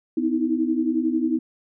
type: tone cluster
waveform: sine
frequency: 251.5 / 313.8 / 324.9 Hz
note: B3 / D#4 / E4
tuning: +32 / +15 / -25 cents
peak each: -24 dBFS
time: 0.17-1.39 s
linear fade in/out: 5 ms
effects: none